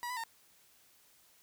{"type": "tone with pitch steps", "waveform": "30% pulse", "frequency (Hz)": [967, 997, 913], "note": ["B5", "B5", "A#5"], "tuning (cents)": [-37, 16, -36], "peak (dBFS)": -34, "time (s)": [0.03, 0.237], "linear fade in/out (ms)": 0, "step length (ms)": 69, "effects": ["white hiss -65 dBFS RMS until 1.42 s"]}